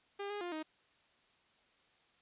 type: tone with pitch steps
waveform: sawtooth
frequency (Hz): 401.9 / 411.7 / 351.6 / 312.5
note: G4 / G#4 / F4 / D#4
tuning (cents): +43 / -15 / +12 / +8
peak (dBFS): -35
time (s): 0.19-0.63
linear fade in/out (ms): 10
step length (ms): 110
effects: white hiss -70 dBFS RMS until 2.21 s + resampled to 8000 Hz